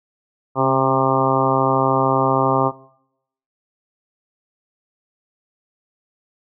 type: harmonic tone with a mistuned harmonic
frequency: 132.9 Hz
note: C3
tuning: 27 cents sharp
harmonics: 1 / 2 / 3 / 4 / 5 / 6 / 7 / 8 / 9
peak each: -23 / -23 / -23 / -23 / -23 / -23 / -23 / -23 / -23 dBFS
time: 0.55-2.72 s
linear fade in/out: 50 ms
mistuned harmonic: 2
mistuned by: +25 cents
effects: noise-tail reverb RT60 0.8 s tail -22 dB re dry